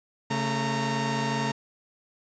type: tone cluster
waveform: sawtooth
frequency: 137.7 / 222 / 923 Hz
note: C#3 / A3 / A#5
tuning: -11 / +16 / -17 cents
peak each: -26 dBFS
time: 0.3-1.52 s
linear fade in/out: 10 ms
effects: resampled to 16000 Hz